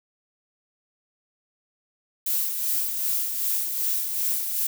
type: noise with tremolo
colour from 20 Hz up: violet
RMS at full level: -24 dBFS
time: 2.26-4.67 s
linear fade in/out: 5 ms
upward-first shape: sine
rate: 2.6 Hz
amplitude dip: 45%
effects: none